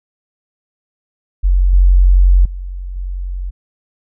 sine tone with level steps, 45.54 Hz, F#1, 27 cents flat, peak -8 / -5 / -22 / -19 dBFS, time 1.43-3.51 s, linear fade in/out 20 ms, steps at 1.73 / 2.45 / 2.96 s, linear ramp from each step 5 ms, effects none

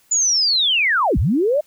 sine linear two-way sweep, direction down then up, 7040 to 43.65 to 626 Hz, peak -14 dBFS, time 0.11-1.61 s, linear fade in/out 10 ms, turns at 1.18 s, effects white hiss -57 dBFS RMS until 1.66 s

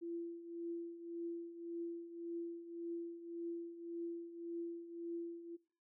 sine tone with tremolo, 339.2 Hz, E4, 50 cents sharp, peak -39 dBFS, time 0.01-5.57 s, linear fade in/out 20 ms, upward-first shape triangle, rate 1.8 Hz, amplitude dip 75%, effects noise-tail reverb RT60 0.5 s tail -23 dB re dry

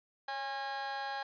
30% pulse tone with amplitude modulation, 818 Hz, G#5, 26 cents flat, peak -30 dBFS, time 0.28-1.23 s, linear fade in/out 5 ms, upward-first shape sine, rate 263 Hz, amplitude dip 75%, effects resampled to 11025 Hz

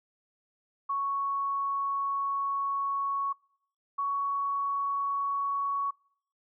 sine tone pair in turn, 1110 / 1117.7 Hz, C#6 / C#6, +2 / +14 cents, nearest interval unison, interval 12 cents, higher second, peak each -27 dBFS, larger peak neither, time 0.89-3.33 / 3.98-5.91 s, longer first, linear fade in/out 10 ms, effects noise-tail reverb RT60 0.7 s tail -26 dB re dry

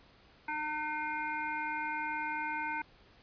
harmonic tone, 303.6 Hz, D#4, 42 cents flat, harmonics 1 / 3 / 5 / 7 / 8, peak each -46 / -36 / -39 / -41 / -44 dBFS, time 0.48-2.82 s, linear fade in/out 5 ms, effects pink hiss -61 dBFS RMS until 3.22 s + resampled to 11025 Hz

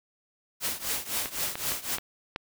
white noise with tremolo, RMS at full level -28 dBFS, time 0.6-1.99 s, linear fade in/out 50 ms, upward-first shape triangle, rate 3.9 Hz, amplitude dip 90%
clicks, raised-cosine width 0.3 ms, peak -16 dBFS, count 5, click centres 1.258 / 1.555 / 1.72 / 1.984 / 2.361 s
effects none

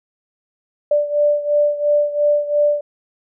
sine beating tone pair, 587.3 / 590.2 Hz, D5 / D5, 0 / +8 cents, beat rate 2.9 Hz, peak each -15 / -19 dBFS, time 0.91-2.81 s, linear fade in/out 5 ms, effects none

